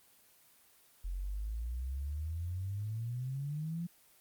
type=exponential sweep; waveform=sine; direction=up; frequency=43.03 to 174.61 Hz; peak=-35 dBFS; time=1.04-3.87 s; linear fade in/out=10 ms; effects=white hiss -64 dBFS RMS until 4.2 s + Opus 24 kbps